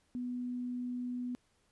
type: tone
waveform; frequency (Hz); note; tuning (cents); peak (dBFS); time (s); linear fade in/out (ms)
sine; 246.9; B3; 0; -35; 0.15-1.35; 0
effects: pink hiss -73 dBFS RMS until 1.71 s + resampled to 24000 Hz